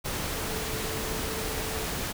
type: tone in noise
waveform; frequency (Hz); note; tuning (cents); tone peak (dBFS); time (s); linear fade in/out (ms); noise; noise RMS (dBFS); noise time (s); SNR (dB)
sine; 440; A4; 0; -38; 0.35-1.86; 20; pink; -32; 0.04-2.13; -9
effects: none